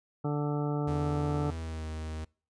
harmonic tone, 146.83 Hz, D3, in tune, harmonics 1 / 2 / 3 / 4 / 5 / 6 / 8 / 9, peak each -30 / -34 / -36 / -42 / -41 / -43 / -47 / -45 dBFS, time 0.24-1.51 s, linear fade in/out 10 ms
45% pulse tone with pitch glide, 82.41 to 78.64 Hz, E2 to D#2, 0 to +19 cents, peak -35 dBFS, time 0.87-2.25 s, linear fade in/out 10 ms, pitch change -81 cents, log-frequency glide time 1.47-1.86 s
effects noise-tail reverb RT60 0.4 s tail -26 dB re dry + resampled to 22050 Hz

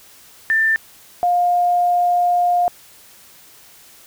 sine tone pair in turn, 1783 / 707.6 Hz, A6 / F5, +22 / +23 cents, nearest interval octave + major third, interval 1599 cents, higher first, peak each -13 dBFS, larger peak neither, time 0.5-0.76 / 1.23-2.68 s, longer second, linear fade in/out 0 ms, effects white hiss -46 dBFS RMS until 4.06 s

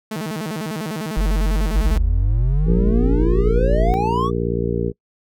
sawtooth tone with vibrato, 185 Hz, F#3, in tune, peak -20 dBFS, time 0.11-1.98 s, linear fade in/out 5 ms, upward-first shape square, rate 10 Hz, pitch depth 280 cents each way
sine tone, 46.46 Hz, F#1, 8 cents sharp, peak -15 dBFS, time 1.17-3.94 s, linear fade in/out 0 ms
triangle exponential sweep, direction up, 43 to 1174.7 Hz, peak -18 dBFS, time 1.57-4.31 s, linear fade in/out 50 ms
harmonic tone, 58.27 Hz, A#1, in tune, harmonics 1 / 2 / 3 / 4 / 5 / 6 / 7 / 8, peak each -26 / -26 / -25 / -29 / -31 / -29 / -25 / -26 dBFS, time 2.65-4.93 s, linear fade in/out 50 ms
effects noise-tail reverb RT60 0.1 s tail -25 dB re dry

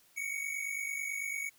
square tone pair together, 2199 / 2248 Hz, C#7 / C#7, -14 / +24 cents, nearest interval unison, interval 38 cents, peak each -40 / -37 dBFS, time 0.16-1.5 s, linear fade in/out 20 ms, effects white hiss -65 dBFS RMS until 1.58 s

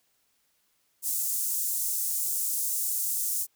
pink high-pass noise, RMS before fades -29 dBFS, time 1.02-3.47 s, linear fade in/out 50 ms, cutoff 7500 Hz, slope 24 dB/octave, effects white hiss -71 dBFS RMS until 3.55 s

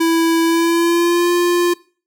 square tone with pitch glide, 330.2 to 349.8 Hz, E4 to F4, +3 to +3 cents, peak -13 dBFS, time 0-1.74 s, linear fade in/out 10 ms, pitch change +100 cents, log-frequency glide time 0.44-1.32 s, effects noise-tail reverb RT60 0.4 s tail -22 dB re dry

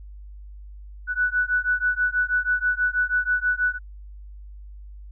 sine beating tone pair, 1480 / 1486.2 Hz, F#6 / F#6, 0 / +7 cents, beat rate 6.2 Hz, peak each -23 dBFS, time 1.07-3.79 s, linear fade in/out 50 ms, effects added 50 Hz sine -38 dBFS peak until 5.11 s

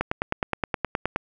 click train, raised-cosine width 0.5 ms, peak -8 dBFS, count 12, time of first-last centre 0.01-1.161 s, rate 9.56 Hz, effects none

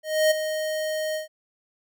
square tone with ADSR envelope, 622.3 Hz, D#5, in tune, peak -16 dBFS, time 0.03-1.28 s, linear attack 280 ms, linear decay 13 ms, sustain -10 dB, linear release 130 ms, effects none

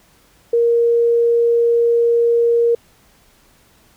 sine tone, 468.8 Hz, A#4, 10 cents sharp, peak -11 dBFS, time 0.53-2.75 s, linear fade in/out 5 ms, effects pink hiss -53 dBFS RMS until 3.96 s

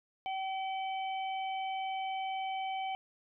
harmonic tone, 766 Hz, G5, 40 cents flat, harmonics 1 / 3 / 4, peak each -34 / -44 / -46 dBFS, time 0.26-2.95 s, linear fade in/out 0 ms, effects none

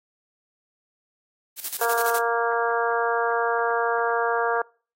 blue noise with tremolo, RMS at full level -28 dBFS, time 1.56-2.22 s, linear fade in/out 50 ms, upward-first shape square, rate 12 Hz, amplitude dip 75%
harmonic tone, 233.1 Hz, A#3, in tune, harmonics 2 / 3 / 4 / 5 / 6 / 7, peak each -25 / -27 / -28 / -29 / -30 / -30 dBFS, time 1.81-4.62 s, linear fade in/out 5 ms
effects noise-tail reverb RT60 0.4 s tail -25 dB re dry + AAC 48 kbps

